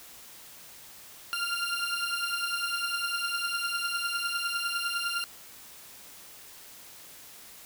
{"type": "beating tone pair", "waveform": "20% pulse", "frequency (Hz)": [1388, 1397.9], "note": ["F6", "F6"], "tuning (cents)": [-11, 1], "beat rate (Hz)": 9.9, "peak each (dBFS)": -27, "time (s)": [1.33, 5.24], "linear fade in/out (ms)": 0, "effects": ["white hiss -49 dBFS RMS until 7.65 s"]}